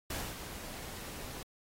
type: noise with ADSR envelope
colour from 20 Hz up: pink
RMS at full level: -37 dBFS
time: 0.1-1.43 s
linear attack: 5 ms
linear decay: 240 ms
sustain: -8 dB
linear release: 4 ms
effects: AAC 48 kbps